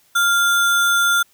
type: tone with sample-and-hold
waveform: sine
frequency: 1396.9 Hz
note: F6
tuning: in tune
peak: -13 dBFS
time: 0.15-1.23 s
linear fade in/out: 10 ms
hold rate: 4900 Hz
effects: white hiss -57 dBFS RMS until 1.33 s